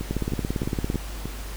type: two click trains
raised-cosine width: 3 ms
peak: -12 / -16 dBFS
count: 16 / 5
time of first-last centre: 0.11-0.957 / 0.01-1.256 s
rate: 17.7 / 3.21 Hz
effects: added 50 Hz sine -33 dBFS peak until 1.56 s + pink hiss -40 dBFS RMS until 1.56 s